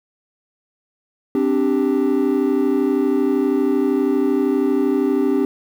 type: chord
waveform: triangle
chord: C suspended second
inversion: none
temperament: just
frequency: 261.6 / 294.3 / 392.4 Hz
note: C4 / D4 / G4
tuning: 0 / +4 / +2 cents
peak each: -17 dBFS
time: 1.35-5.45 s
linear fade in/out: 2 ms
effects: tanh soft clip ceiling -6 dBFS + 8-bit

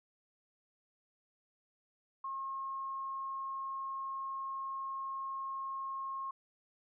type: tone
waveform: sine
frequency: 1078 Hz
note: C#6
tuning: 49 cents flat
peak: -37 dBFS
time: 2.24-6.31 s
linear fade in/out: 5 ms
effects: none

